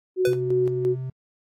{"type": "tone with tremolo", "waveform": "sine", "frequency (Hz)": 370, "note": "F#4", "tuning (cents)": 0, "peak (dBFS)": -18, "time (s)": [0.16, 0.96], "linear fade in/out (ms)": 50, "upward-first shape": "square", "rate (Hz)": 2.9, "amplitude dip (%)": 50}
{"type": "tone with exponential decay", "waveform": "square", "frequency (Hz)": 498.5, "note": "B4", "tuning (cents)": 16, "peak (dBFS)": -20, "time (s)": [0.25, 0.41], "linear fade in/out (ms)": 2, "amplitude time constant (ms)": 33}
{"type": "tone", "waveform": "triangle", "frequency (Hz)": 130, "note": "C3", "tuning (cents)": -11, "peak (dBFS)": -26, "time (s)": [0.27, 1.1], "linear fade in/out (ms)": 5}
{"effects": ["AAC 48 kbps"]}